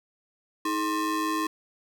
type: ring-modulated tone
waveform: square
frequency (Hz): 370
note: F#4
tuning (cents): 0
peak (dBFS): -23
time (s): 0.65-1.47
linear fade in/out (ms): 5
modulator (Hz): 687
effects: 10-bit